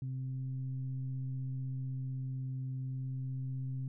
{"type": "tone with frequency modulation", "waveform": "sine", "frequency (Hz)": 130.81, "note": "C3", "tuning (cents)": 0, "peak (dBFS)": -35, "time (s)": [0.02, 3.88], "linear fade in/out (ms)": 2, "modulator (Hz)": 131, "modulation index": 0.37, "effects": []}